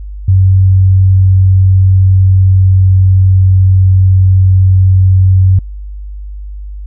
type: tone with pitch glide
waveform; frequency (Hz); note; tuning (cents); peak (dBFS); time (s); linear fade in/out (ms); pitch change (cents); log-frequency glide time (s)
sine; 94.7 to 93.94; F#2 to F#2; +41 to +27; -3; 0.28-5.59; 5; -14; 0.74-4.95
effects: added 50 Hz sine -21 dBFS peak until 6.86 s